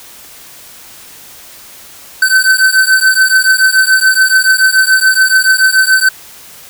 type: beating tone pair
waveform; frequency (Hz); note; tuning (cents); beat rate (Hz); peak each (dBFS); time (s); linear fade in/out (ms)
square; 1528 / 1535; G6 / G6; -45 / -37; 7; -10; 2.22-6.09; 5
effects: white hiss -35 dBFS RMS until 6.69 s